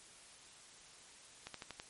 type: slowing click train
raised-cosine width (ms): 0.2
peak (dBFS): -27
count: 5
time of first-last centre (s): 1.47-1.799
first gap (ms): 73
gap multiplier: 1.08
effects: white hiss -58 dBFS RMS until 1.89 s + MP3 48 kbps